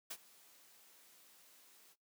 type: noise with ADSR envelope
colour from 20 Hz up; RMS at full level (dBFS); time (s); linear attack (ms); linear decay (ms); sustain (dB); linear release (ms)
white; -43; 0.1-1.96; 11; 55; -21; 48
effects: noise-tail reverb RT60 0.2 s tail -23 dB re dry + high-pass 200 Hz 12 dB/octave